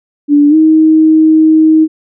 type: tone with pitch glide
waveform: sine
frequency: 290.7 to 315.2 Hz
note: D4 to D#4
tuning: -18 to +23 cents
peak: -3 dBFS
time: 0.28-1.88 s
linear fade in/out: 50 ms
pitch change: +141 cents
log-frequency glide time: 0.49-0.55 s
effects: none